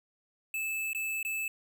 square tone with dropouts, 2621 Hz, E7, 11 cents flat, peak -32 dBFS, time 0.54-1.48 s, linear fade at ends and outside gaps 2 ms, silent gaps 0.932-0.948 / 1.229-1.249 s, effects none

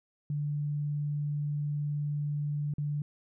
sine tone with dropouts, 146.83 Hz, D3, in tune, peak -29 dBFS, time 0.3-3.02 s, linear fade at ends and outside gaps 2 ms, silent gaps 2.738-2.782 s, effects none

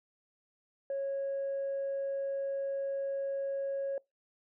sine tone, 550 Hz, C#5, 14 cents flat, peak -30 dBFS, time 0.9-3.98 s, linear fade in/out 2 ms, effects noise-tail reverb RT60 0.2 s tail -25 dB re dry + tanh soft clip ceiling -29 dBFS

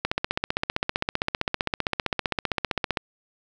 click train, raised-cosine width 0.3 ms, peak -7 dBFS, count 46, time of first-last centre 0.05-2.972 s, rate 15.4 Hz, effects none

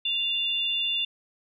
sine tone pair together, 2794 / 3520 Hz, F7 / A7, 0 / 0 cents, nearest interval major third, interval 400 cents, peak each -27 dBFS, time 0.05-1.05 s, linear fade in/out 5 ms, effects none

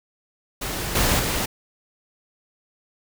pink noise with level steps, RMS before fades -28 / -20 / -24 dBFS, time 0.61-1.46 s, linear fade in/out 10 ms, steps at 0.95 / 1.19 s, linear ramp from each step 5 ms, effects none

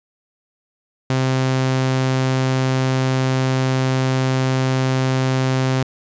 sawtooth tone, 130.9 Hz, C3, 1 cent sharp, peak -12 dBFS, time 1.1-5.83 s, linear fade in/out 2 ms, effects resampled to 16000 Hz

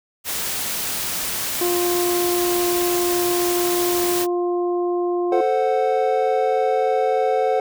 white noise, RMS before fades -25 dBFS, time 0.24-4.27 s, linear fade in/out 50 ms
harmonic tone, 352.3 Hz, F4, 15 cents sharp, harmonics 1 / 2 / 3, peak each -19 / -28 / -33 dBFS, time 1.61-5.41 s, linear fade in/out 5 ms
triangle chord, F# diminished, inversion first, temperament equal, 440 / 523.3 / 740 Hz, A4 / C5 / F#5, 0 / 0 / 0 cents, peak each -19 dBFS, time 5.32-7.6 s, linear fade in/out 2 ms
effects none

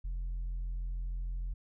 triangle tone with tanh clipping, 43.22 Hz, F1, 17 cents flat, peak -34 dBFS, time 0.04-1.54 s, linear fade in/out 10 ms, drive 7 dB, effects none

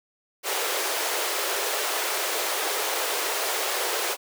pink high-pass noise, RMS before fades -27 dBFS, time 0.43-4.17 s, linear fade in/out 50 ms, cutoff 380 Hz, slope 48 dB/octave, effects none

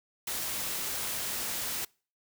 white noise, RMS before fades -34 dBFS, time 0.27-1.85 s, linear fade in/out 5 ms, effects noise-tail reverb RT60 0.4 s tail -26 dB re dry

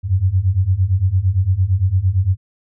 sine beating tone pair, 89.2 / 98 Hz, F2 / G2, +37 / 0 cents, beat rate 8.8 Hz, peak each -17 / -15 dBFS, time 0.03-2.37 s, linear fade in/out 50 ms, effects none

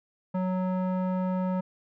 square tone with low-pass filter, 185 Hz, F#3, in tune, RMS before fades -28 dBFS, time 0.34-1.61 s, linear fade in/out 10 ms, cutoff 970 Hz, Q 1.4, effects none

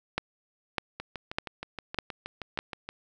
two click trains, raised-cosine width 0.3 ms, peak -20 / -11 dBFS, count 13 / 5, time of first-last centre 1-2.89 / 0.18-2.59 s, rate 6.35 / 1.66 Hz, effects none

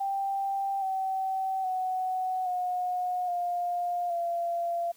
sine tone with pitch steps, 786 / 764.9 / 744.5 / 724.5 / 705.1 / 686.2 Hz, G5 / G5 / F#5 / F#5 / F5 / F5, +4 / -43 / +11 / -37 / +16 / -31 cents, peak -27 dBFS, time 0-4.92 s, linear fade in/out 10 ms, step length 820 ms, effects white hiss -60 dBFS RMS until 4.96 s

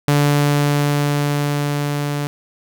sawtooth tone with level ramp, 145.1 Hz, D3, 21 cents flat, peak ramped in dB -8 to -16 dBFS, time 0.08-2.27 s, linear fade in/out 0 ms, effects none

